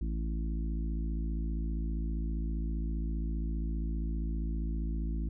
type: harmonic tone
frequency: 55.1 Hz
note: A1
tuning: 3 cents sharp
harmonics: 1 / 3 / 4 / 5 / 6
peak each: -31 / -41 / -43 / -45 / -47 dBFS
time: 0.01-5.29 s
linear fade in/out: 5 ms
effects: none